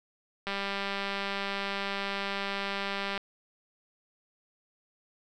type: click train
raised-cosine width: 0.3 ms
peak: -17 dBFS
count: 537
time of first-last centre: 0.47-3.177 s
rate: 198 Hz
effects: none